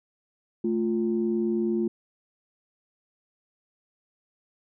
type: tone pair together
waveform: sine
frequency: 220.2 / 349.2 Hz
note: A3 / F4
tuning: +2 / 0 cents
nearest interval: minor sixth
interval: 798 cents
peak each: -25 dBFS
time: 0.64-1.88 s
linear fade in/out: 5 ms
effects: tanh soft clip ceiling -15 dBFS